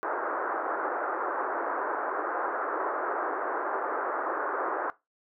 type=band-pass noise; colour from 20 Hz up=white; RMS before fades=-31 dBFS; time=0.03-4.9 s; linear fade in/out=0 ms; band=320 to 1500 Hz; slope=48 dB/octave; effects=noise-tail reverb RT60 0.2 s tail -18 dB re dry